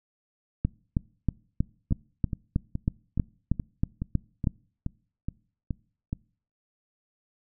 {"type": "two click trains", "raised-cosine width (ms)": 5, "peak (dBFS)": [-17, -11], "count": [11, 13], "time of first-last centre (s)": [[1.91, 6.129], [0.65, 4.472]], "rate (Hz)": [2.37, 3.14], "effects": ["noise-tail reverb RT60 0.5 s tail -25 dB re dry"]}